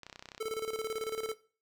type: clicks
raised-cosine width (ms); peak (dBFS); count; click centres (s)
0.2; -28; 12; 0.033 / 0.066 / 0.098 / 0.128 / 0.159 / 0.194 / 0.225 / 0.257 / 0.288 / 0.318 / 0.348 / 0.379
type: tone with tremolo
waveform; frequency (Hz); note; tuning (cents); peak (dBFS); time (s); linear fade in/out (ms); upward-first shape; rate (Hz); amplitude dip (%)
square; 441.1; A4; +4; -32; 0.4-1.34; 10; square; 18; 65
effects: noise-tail reverb RT60 0.4 s tail -18 dB re dry